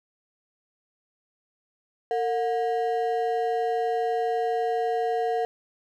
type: ring-modulated tone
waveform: triangle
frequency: 590 Hz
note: D5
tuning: 8 cents sharp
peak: -18 dBFS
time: 2.11-5.45 s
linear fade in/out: 0 ms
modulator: 134 Hz
effects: none